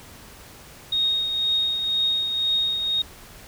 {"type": "tone with tremolo", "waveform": "sine", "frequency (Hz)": 3729, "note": "A#7", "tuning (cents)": 0, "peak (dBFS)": -18, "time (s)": [0.92, 3.02], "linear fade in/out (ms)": 5, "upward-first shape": "triangle", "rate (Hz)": 2, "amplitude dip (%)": 50, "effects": ["pink hiss -45 dBFS RMS until 3.47 s"]}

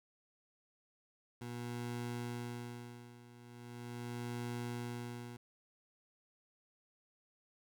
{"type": "tone with tremolo", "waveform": "20% pulse", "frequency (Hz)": 120, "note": "B2", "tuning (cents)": -49, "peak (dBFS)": -34, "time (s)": [1.41, 5.37], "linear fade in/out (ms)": 5, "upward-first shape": "sine", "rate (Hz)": 0.4, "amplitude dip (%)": 85, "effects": []}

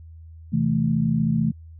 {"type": "chord", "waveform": "sine", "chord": "A minor", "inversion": "first", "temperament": "equal with one note detuned", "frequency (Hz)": [130.81, 164.15, 220], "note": ["C3", "E3", "A3"], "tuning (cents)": [0, -7, 0], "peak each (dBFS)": [-25, -22, -22], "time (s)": [0.52, 1.52], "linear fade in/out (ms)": 20, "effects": ["added 81 Hz sine -40 dBFS peak until 1.79 s"]}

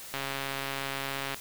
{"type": "click train", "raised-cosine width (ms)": 0.3, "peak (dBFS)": -17, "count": 166, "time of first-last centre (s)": [0.14, 1.344], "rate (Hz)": 137, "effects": ["white hiss -44 dBFS RMS until 1.4 s"]}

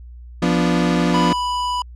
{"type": "chord", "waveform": "35% pulse", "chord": "B diminished", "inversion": "second", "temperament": "equal", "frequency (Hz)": [174.61, 246.9, 293.7], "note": ["F3", "B3", "D4"], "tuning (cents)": [0, 0, 0], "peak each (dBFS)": [-16, -19, -20], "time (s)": [0.42, 1.33], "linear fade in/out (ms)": 5}
{"type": "tone", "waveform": "square", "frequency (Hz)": 987.8, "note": "B5", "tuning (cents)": 0, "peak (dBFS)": -20, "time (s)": [1.14, 1.82], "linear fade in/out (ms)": 2}
{"effects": ["added 60 Hz sine -35 dBFS peak until 1.95 s", "low-pass 6000 Hz 12 dB/octave"]}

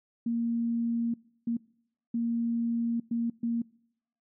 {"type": "tone bursts at uneven times", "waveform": "sine", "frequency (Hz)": 233.1, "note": "A#3", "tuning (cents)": 0, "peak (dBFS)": -26, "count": 5, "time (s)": [[0.26, 1.14], [1.47, 1.57], [2.14, 3], [3.11, 3.3], [3.43, 3.62]], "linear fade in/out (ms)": 5, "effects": ["noise-tail reverb RT60 0.7 s tail -24 dB re dry"]}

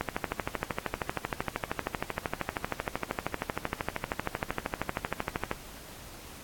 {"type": "click train", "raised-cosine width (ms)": 0.5, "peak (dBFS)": -13, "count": 72, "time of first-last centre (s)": [0.01, 5.514], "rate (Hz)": 12.9, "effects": ["pink hiss -47 dBFS RMS until 6.43 s", "AAC 64 kbps"]}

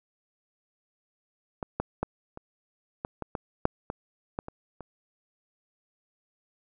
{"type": "clicks", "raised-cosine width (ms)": 1, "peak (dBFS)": [-18, -13, -13, -26, -17, -19, -17, -7, -18, -16, -24, -26], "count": 12, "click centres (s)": [1.628, 1.8, 2.03, 2.374, 3.049, 3.223, 3.352, 3.654, 3.901, 4.389, 4.484, 4.807], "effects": []}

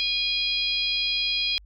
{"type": "harmonic tone", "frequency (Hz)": 819, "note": "G#5", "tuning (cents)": -24, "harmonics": [3, 4, 5, 6], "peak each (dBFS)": [-29, -26, -29, -31], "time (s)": [0, 1.58], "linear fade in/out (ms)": 0, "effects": ["added 50 Hz sine -47 dBFS peak until 1.65 s"]}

